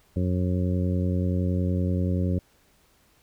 harmonic tone, 90.6 Hz, F#2, 36 cents flat, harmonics 1 / 2 / 3 / 4 / 5 / 6, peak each -24 / -27 / -32 / -36 / -38 / -37 dBFS, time 0.16-2.39 s, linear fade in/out 5 ms, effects pink hiss -62 dBFS RMS until 3.22 s

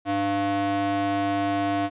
square ring-modulated tone, 199.7 Hz, G3, 32 cents sharp, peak -20 dBFS, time 0.05-1.9 s, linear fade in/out 50 ms, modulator 497 Hz, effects resampled to 8000 Hz

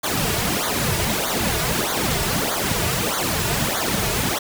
pink noise with flanger, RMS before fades -22 dBFS, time 0.03-4.39 s, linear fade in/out 10 ms, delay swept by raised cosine 0.37 to 3.87 ms, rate 1.6 Hz, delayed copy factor -0.9, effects none

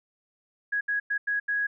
sine tone bursts at uneven times, 1661.2 Hz, G#6, in tune, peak -24 dBFS, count 5, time 0.72-0.81 / 0.88-1 / 1.1-1.18 / 1.27-1.4 / 1.48-1.67 s, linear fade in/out 10 ms, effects none

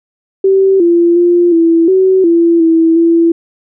sine tone with pitch steps, 385.9 / 342.3 / 348.8 / 331.7 / 377.3 / 337.1 / 327.1 / 334.3 Hz, G4 / F4 / F4 / E4 / F#4 / E4 / E4 / E4, -27 / -35 / -2 / +11 / +34 / +39 / -13 / +24 cents, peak -5 dBFS, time 0.44-3.32 s, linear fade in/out 5 ms, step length 360 ms, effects none

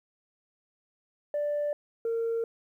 sine tone pair in turn, 587.3 / 458.9 Hz, D5 / A#4, 0 / -27 cents, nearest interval major third, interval 427 cents, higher first, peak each -25 dBFS, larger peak neither, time 1.34-1.73 / 2.05-2.44 s, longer neither, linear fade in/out 2 ms, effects tanh soft clip ceiling -24 dBFS + 11-bit

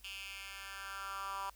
10% pulse tone with high-pass filter sweep, 196 Hz, G3, in tune, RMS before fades -44 dBFS, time 0.04-1.5 s, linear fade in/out 5 ms, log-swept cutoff 2800 to 1000 Hz, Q 3.9, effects added 50 Hz sine -60 dBFS peak until 1.55 s + white hiss -65 dBFS RMS until 1.55 s

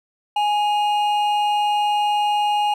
triangle tone pair together, 832 / 2844 Hz, G#5 / F7, +3 / +31 cents, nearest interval octave + major sixth, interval 2128 cents, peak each -15 / -27 dBFS, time 0.36-2.74 s, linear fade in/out 5 ms, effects none

